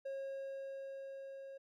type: tone with level ramp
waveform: triangle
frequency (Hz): 543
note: C#5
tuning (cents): -36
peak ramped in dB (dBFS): -37 to -45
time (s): 0.05-1.58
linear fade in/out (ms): 10
effects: MP3 96 kbps